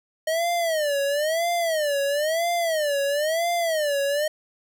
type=tone with vibrato; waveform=square; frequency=622.3 Hz; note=D#5; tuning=in tune; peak=-22 dBFS; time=0.27-4.28 s; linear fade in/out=5 ms; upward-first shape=sine; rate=1 Hz; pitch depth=190 cents each way; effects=none